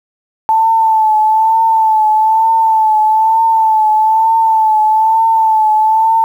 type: tone with vibrato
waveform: sine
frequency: 880 Hz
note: A5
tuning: in tune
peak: -7 dBFS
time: 0.49-6.24 s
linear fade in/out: 0 ms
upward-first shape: triangle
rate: 1.1 Hz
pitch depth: 45 cents each way
effects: 7-bit